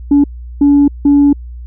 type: tone bursts at uneven times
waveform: sine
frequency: 285.6 Hz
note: D4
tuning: 48 cents flat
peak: -3 dBFS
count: 3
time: 0.11-0.24 / 0.61-0.88 / 1.05-1.33 s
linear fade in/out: 5 ms
effects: tanh soft clip ceiling -2 dBFS + added 60 Hz sine -25 dBFS peak until 1.66 s